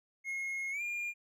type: tone with pitch glide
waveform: triangle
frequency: 2159 to 2409 Hz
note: C#7 to D7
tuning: -46 to +43 cents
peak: -33 dBFS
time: 0.24-1.14 s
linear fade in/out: 50 ms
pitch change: +189 cents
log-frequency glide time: 0.71-0.82 s
effects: none